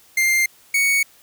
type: tone pair in turn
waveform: 45% pulse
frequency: 2103 / 2228 Hz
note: C7 / C#7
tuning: +8 / +8 cents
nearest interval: minor second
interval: 100 cents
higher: second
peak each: -15 dBFS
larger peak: neither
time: 0.17-0.46 / 0.74-1.03 s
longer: neither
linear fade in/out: 5 ms
effects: white hiss -52 dBFS RMS until 1.22 s